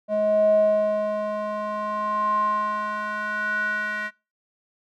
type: tone with band-pass filter sweep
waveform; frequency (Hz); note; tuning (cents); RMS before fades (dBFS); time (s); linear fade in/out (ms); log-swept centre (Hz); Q
square; 210.9; G#3; +27; -24; 0.08-4.11; 50; 560 to 1700; 7.9
effects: noise-tail reverb RT60 0.3 s tail -25 dB re dry